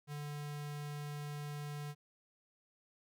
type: tone with notch filter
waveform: square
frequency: 146.83 Hz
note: D3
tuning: in tune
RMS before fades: -43 dBFS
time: 0.07-1.95 s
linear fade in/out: 50 ms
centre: 310 Hz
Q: 1.1
effects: none

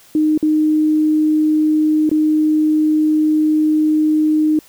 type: tone with dropouts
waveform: sine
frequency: 308.1 Hz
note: D#4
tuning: 17 cents flat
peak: -11 dBFS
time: 0.15-4.59 s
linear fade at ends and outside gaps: 2 ms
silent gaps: 0.377-0.427 / 2.093-2.114 s
effects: white hiss -47 dBFS RMS until 4.68 s

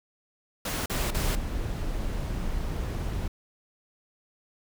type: noise bursts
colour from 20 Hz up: pink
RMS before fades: -31 dBFS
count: 3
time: 0.65-1.354 s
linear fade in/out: 5 ms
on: 210 ms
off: 37 ms
type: noise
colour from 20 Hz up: brown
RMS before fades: -30 dBFS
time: 0.94-3.28 s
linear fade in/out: 5 ms
effects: none

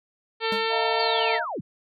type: harmonic tone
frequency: 449.4 Hz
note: A4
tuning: 37 cents sharp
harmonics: 1 / 2 / 3 / 4 / 5 / 6 / 7 / 8 / 9 / 10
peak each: -27 / -30 / -32 / -33 / -34 / -35 / -35 / -36 / -37 / -37 dBFS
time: 0.4-1.4 s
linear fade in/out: 50 ms
type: tone with exponential decay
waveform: square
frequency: 205.3 Hz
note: G#3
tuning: 20 cents flat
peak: -28 dBFS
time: 0.52-0.7 s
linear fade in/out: 2 ms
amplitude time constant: 38 ms
type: chord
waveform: sine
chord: Eb suspended second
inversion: none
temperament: equal with one note detuned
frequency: 630.6 / 698.5 / 932.3 Hz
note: Eb5 / F5 / Bb5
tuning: +23 / 0 / 0 cents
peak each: -31 / -29 / -29 dBFS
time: 0.69-1.46 s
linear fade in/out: 50 ms
type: linear sweep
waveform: sine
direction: down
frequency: 4699 to 92.2 Hz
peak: -28 dBFS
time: 0.99-1.61 s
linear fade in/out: 10 ms
effects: none

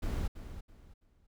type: noise with echo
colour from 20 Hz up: brown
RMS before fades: -33 dBFS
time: 0.02-0.28 s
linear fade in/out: 10 ms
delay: 330 ms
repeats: 3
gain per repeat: -11 dB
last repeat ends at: 1.27 s
effects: none

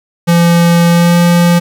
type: tone with pitch glide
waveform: square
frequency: 170.8 to 172.98 Hz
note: F3 to F3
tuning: -38 to -16 cents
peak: -6 dBFS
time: 0.27-1.6 s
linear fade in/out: 20 ms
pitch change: +22 cents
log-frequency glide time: 0.89-1.17 s
effects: 8-bit

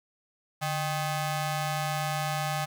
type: ring-modulated tone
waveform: sawtooth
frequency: 466.3 Hz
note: A#4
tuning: 1 cent sharp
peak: -21 dBFS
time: 0.61-2.66 s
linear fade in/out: 20 ms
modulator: 319 Hz
effects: none

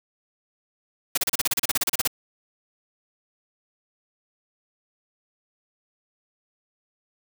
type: noise bursts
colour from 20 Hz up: white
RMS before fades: -22 dBFS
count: 16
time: 1.15-2.076 s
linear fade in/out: 5 ms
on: 26 ms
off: 34 ms
effects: none

